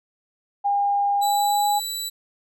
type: tone with pitch glide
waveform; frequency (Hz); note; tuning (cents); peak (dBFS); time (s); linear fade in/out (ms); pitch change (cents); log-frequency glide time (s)
sine; 807 to 819.2; G#5 to G#5; -50 to -24; -18; 0.64-1.8; 20; +26; 1.31-1.69
type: tone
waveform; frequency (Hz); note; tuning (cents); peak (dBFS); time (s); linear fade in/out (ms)
20% pulse; 3951; B7; 0; -21; 1.21-2.1; 20
effects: none